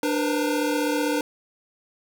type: tone cluster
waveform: square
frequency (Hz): 296.4 / 479.4 / 515 / 918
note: D4 / A#4 / C5 / A#5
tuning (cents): +16 / +48 / -28 / -27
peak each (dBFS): -25 / -28 / -31 / -34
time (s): 0.03-1.21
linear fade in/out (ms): 2
effects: none